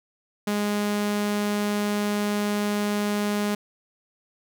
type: tone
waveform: sawtooth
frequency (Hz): 206.8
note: G#3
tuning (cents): -7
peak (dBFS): -19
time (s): 0.47-3.55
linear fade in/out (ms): 5
effects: none